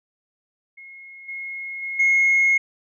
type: tone with level steps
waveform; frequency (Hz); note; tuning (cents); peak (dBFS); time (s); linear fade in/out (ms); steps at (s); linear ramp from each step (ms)
sine; 2160; C#7; -45; -39 / -29 / -26 / -13; 0.77-2.58; 10; 1.28 / 1.82 / 1.99; 10
effects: tanh soft clip ceiling -11 dBFS